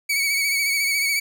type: tone with vibrato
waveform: sawtooth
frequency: 2248 Hz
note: C#7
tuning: 24 cents sharp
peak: -16 dBFS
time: 0.09-1.2 s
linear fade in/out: 10 ms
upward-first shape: sine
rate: 14 Hz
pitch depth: 42 cents each way
effects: none